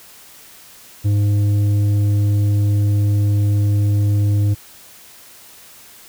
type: tone with tanh clipping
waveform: sine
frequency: 102.5 Hz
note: G#2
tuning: 22 cents flat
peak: -14 dBFS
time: 1.04-4.55 s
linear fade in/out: 20 ms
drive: 7 dB
effects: white hiss -43 dBFS RMS until 6.08 s